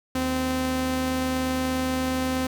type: tone pair together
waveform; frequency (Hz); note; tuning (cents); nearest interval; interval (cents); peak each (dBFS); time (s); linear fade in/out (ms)
sawtooth; 76.88 / 258.6; D#2 / C4; -20 / -20; octave + major sixth; 2100; -29 / -20; 0.15-2.47; 5
effects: none